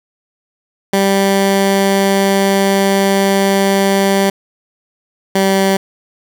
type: tone pair in turn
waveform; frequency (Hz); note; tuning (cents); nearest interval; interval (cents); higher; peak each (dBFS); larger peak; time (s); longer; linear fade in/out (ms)
15% pulse; 196 / 193.64; G3 / G3; 0 / -21; unison; 21; first; -4; neither; 0.93-4.3 / 5.35-5.77; first; 5
effects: none